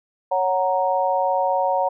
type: chord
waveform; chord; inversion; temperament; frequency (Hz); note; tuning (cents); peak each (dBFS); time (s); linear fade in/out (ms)
sine; F# major; second; equal; 554.4 / 740 / 932.3; C#5 / F#5 / A#5; 0 / 0 / 0; -22; 0.31-1.89; 10
effects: none